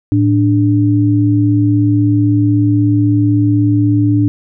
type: tone pair together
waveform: sine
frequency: 110 / 293.8 Hz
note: A2 / D4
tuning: 0 / +1 cents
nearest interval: octave + perfect fourth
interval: 1701 cents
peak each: -11 dBFS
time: 0.12-4.28 s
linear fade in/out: 0 ms
effects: none